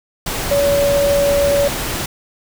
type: tone in noise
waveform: sine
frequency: 567 Hz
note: C#5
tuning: 39 cents sharp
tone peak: -12 dBFS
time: 0.51-1.68 s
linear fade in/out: 5 ms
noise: pink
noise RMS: -22 dBFS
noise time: 0.26-2.06 s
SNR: +7 dB
effects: none